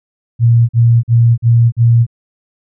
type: tone bursts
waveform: sine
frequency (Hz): 117.2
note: A#2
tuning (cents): +10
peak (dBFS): -5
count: 5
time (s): 0.39-2.066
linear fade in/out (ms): 50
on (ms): 300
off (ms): 44
effects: none

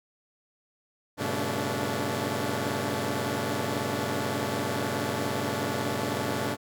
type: tone cluster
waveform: 10% pulse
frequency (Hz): 98.2 / 120.9 / 139 / 219.8 / 289.9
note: G2 / B2 / C#3 / A3 / D4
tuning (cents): +4 / -36 / +5 / -2 / -22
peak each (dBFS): -26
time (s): 1.17-6.57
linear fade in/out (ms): 50
effects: none

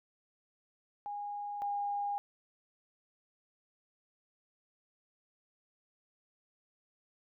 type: tone pair in turn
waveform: sine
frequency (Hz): 820 / 812.9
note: G#5 / G#5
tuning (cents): -22 / -37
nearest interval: unison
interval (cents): 15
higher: first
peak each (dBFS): -37 / -32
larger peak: second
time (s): 1.06-1.62 / 1.62-2.18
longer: neither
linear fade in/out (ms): 0
effects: none

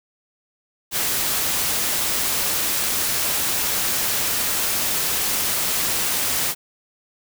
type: noise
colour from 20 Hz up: white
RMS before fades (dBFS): -22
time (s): 0.91-6.55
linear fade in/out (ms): 50
effects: none

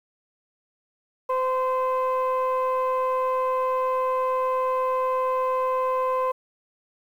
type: tone pair together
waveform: sine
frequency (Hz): 514.4 / 1033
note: C5 / C6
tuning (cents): -30 / -22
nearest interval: octave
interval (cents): 1208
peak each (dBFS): -22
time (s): 1.29-6.32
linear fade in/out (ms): 10
effects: tanh soft clip ceiling -18 dBFS + 9-bit

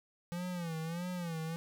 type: tone with vibrato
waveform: square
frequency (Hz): 170.2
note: F3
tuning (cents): -44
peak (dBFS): -37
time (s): 0.32-1.56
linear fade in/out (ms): 0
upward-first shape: sine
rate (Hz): 1.6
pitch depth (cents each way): 110
effects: none

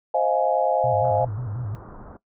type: chord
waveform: sine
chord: F minor seventh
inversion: second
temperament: just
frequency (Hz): 523.8 / 628.6 / 698.5 / 838.1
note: C5 / Eb5 / F5 / Ab5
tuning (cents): +2 / +18 / 0 / +16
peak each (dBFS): -24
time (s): 0.14-1.25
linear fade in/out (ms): 5
type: tone with vibrato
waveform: sine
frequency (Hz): 113.4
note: A#2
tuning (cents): -47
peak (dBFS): -27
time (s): 0.84-1.75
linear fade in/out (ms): 0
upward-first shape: square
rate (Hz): 5.6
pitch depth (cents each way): 160
type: low-pass noise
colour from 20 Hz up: pink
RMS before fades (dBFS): -42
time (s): 1.04-2.17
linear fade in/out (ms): 5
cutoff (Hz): 1400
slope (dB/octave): 48
effects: noise-tail reverb RT60 0.1 s tail -17 dB re dry

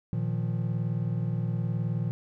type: chord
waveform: triangle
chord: Bb suspended fourth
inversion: none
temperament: equal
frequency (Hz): 116.54 / 155.56 / 174.61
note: Bb2 / Eb3 / F3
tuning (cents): 0 / 0 / 0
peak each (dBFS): -27 / -30 / -31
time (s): 0.13-2.11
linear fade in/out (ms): 0
effects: none

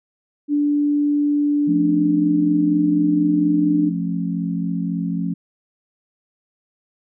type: tone with pitch glide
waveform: sine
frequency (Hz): 291.7 to 297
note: D4 to D4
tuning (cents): -12 to +20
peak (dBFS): -15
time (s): 0.48-3.92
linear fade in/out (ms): 50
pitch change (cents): +32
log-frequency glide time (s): 1.64-1.92
type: chord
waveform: sine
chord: F augmented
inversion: none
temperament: just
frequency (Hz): 174.61 / 218.3 / 272.8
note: F3 / A3 / C#4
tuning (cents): 0 / -13 / -28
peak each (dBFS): -22 / -27 / -26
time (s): 1.67-5.34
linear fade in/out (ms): 10
effects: none

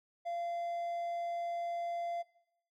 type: tone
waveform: triangle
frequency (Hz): 688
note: F5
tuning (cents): -26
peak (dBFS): -33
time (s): 0.25-2.23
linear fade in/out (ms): 20
effects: noise-tail reverb RT60 0.8 s tail -19 dB re dry

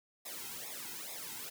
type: noise with flanger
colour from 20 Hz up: white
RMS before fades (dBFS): -44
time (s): 0.25-1.5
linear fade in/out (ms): 10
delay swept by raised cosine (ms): 0.66 to 1.76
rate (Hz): 2.3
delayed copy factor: -0.95
effects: none

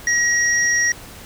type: tone pair together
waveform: sine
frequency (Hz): 1900 / 5694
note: A#6 / F8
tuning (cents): +33 / +33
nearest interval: octave + perfect fifth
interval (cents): 1900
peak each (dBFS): -16 / -20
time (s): 0.07-0.92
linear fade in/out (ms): 2
effects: pink hiss -39 dBFS RMS until 1.25 s

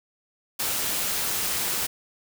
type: noise with amplitude modulation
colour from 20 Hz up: white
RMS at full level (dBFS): -25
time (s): 0.59-1.87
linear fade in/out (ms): 10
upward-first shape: sine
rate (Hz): 203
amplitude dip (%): 40
effects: none

